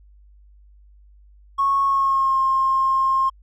triangle tone with pitch glide, 1100 to 1065.6 Hz, C#6 to C6, -14 to +31 cents, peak -12 dBFS, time 1.58-3.3 s, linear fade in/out 20 ms, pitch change -55 cents, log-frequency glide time 1.84-2.39 s, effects tanh soft clip ceiling -14 dBFS + added 50 Hz sine -47 dBFS peak until 3.42 s

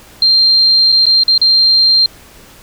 sine tone with dropouts, 4175 Hz, C8, 5 cents flat, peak -6 dBFS, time 0.22-2.06 s, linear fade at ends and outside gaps 2 ms, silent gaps 0.92-0.924 / 1.056-1.066 / 1.235-1.28 / 1.379-1.415 s, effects pink hiss -40 dBFS RMS until 2.62 s

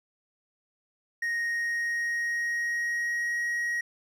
triangle tone with pitch glide, 1867 to 1894.2 Hz, A#6 to A#6, +2 to +27 cents, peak -25 dBFS, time 1.22-3.81 s, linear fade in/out 5 ms, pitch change +25 cents, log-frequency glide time 1.44-3.42 s, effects none

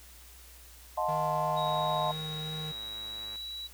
sine chord, F dominant seventh, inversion third, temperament equal with one note detuned, 622.3 / 716.4 / 880 / 1046.5 Hz, Eb5 / F5 / A5 / C6, 0 / +44 / 0 / 0 cents, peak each -33 dBFS, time 0.97-2.12 s, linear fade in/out 10 ms
square tone with vibrato, 155.56 Hz, D#3, in tune, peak -38 dBFS, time 1.08-2.72 s, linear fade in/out 10 ms, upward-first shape sine, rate 2.9 Hz, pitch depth 8 cents each way
sine tone with pitch glide, 3807 to 3910 Hz, A#7 to B7, +36 to -18 cents, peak -37 dBFS, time 1.56-3.68 s, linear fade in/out 20 ms, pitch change +46 cents, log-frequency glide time 2.27-3.41 s
click train, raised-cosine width 0.5 ms, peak -36 dBFS, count 186, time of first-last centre 1.66-3.357 s, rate 109 Hz
effects added 60 Hz sine -53 dBFS peak until 3.73 s + white hiss -54 dBFS RMS until 3.73 s

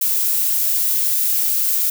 violet noise, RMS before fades -18 dBFS, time 0.01-1.9 s, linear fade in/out 5 ms, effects none

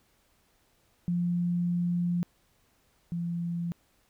sine tone pair in turn, 174.61 / 171.12 Hz, F3 / F3, 0 / -35 cents, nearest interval unison, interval 35 cents, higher first, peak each -25 / -29 dBFS, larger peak first, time 1.08-2.23 / 3.12-3.72 s, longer first, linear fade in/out 0 ms, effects pink hiss -68 dBFS RMS until 4.09 s

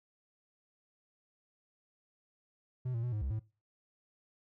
triangle tone with pitch steps, 126.7 / 115.6 / 122.7 / 105.9 / 67.2 / 109.2 Hz, B2 / A#2 / B2 / G#2 / C2 / A2, +45 / -14 / -11 / +34 / +47 / -13 cents, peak -31 dBFS, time 2.85-3.396 s, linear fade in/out 10 ms, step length 91 ms, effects noise-tail reverb RT60 0.3 s tail -20 dB re dry

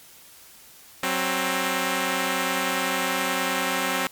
5% pulse tone pair together, 186.6 / 265 Hz, F#3 / C4, +15 / +22 cents, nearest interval tritone, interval 607 cents, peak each -16 / -13 dBFS, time 1.03-4.07 s, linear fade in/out 2 ms, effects white hiss -49 dBFS RMS until 4.11 s + MP3 96 kbps

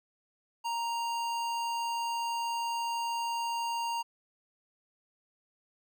square tone with notch filter, 932.3 Hz, A#5, in tune, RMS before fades -33 dBFS, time 0.64-4.03 s, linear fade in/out 20 ms, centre 12000 Hz, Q 1.1, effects none

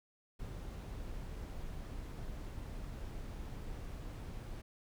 brown noise, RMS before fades -44 dBFS, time 0.39-4.62 s, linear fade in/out 10 ms, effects none

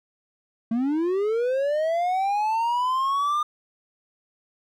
triangle linear sweep, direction up, 220 to 1216 Hz, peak -19 dBFS, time 0.71-3.43 s, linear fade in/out 5 ms, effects none

